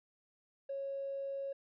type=tone; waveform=triangle; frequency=550 Hz; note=C#5; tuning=14 cents flat; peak=-33 dBFS; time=0.69-1.53 s; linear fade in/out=10 ms; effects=tanh soft clip ceiling -35 dBFS + resampled to 11025 Hz